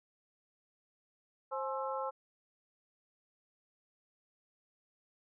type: harmonic tone with a mistuned harmonic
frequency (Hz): 265.1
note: C4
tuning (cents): +23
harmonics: 2 / 3 / 4 / 5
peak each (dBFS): -38 / -40 / -41 / -42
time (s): 1.51-2.11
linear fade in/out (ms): 20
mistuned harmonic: 3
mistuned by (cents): +110
effects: none